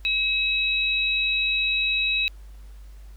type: tone pair together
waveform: sine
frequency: 2566 / 3845 Hz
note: E7 / B7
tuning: -47 / -47 cents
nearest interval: perfect fifth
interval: 700 cents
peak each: -22 / -25 dBFS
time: 0.05-2.28 s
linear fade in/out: 0 ms
effects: added 50 Hz sine -40 dBFS peak until 3.16 s + pink hiss -59 dBFS RMS until 3.16 s